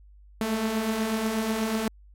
sawtooth beating tone pair, 213.7 / 221.9 Hz, G#3 / A3, +50 / +15 cents, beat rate 8.2 Hz, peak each -29 / -22 dBFS, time 0.41-1.88 s, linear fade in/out 2 ms, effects added 50 Hz sine -49 dBFS peak until 2.14 s + AAC 64 kbps

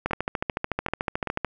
two click trains, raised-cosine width 0.5 ms, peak -10 / -13 dBFS, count 20 / 4, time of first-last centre 0.06-1.447 / 0.11-1.273 s, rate 13.7 / 2.58 Hz, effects none

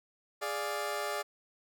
20% pulse chord, D diminished, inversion second, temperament equal, 415.3 / 587.3 / 698.5 Hz, Ab4 / D5 / F5, 0 / 0 / 0 cents, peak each -33 / -31 / -35 dBFS, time 0.41-1.23 s, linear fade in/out 20 ms, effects none

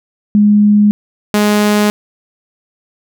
sine / sawtooth tone pair in turn, 207.7 / 208.6 Hz, G#3 / G#3, 0 / +8 cents, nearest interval unison, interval 8 cents, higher second, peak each -5 dBFS, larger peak neither, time 0.35-0.91 / 1.34-1.9 s, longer neither, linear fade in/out 0 ms, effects none

